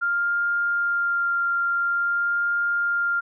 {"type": "tone with vibrato", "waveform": "sine", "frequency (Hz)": 1396.9, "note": "F6", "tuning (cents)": 0, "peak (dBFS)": -20, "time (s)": [0.01, 3.21], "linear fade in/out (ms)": 20, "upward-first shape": "sine", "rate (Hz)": 0.48, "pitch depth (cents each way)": 9, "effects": []}